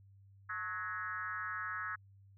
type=tone with frequency modulation; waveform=sine; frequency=1480 Hz; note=F#6; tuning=in tune; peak=-37 dBFS; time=0.49-1.96 s; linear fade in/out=10 ms; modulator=193 Hz; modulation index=1.7; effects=added 98 Hz sine -58 dBFS peak until 2.37 s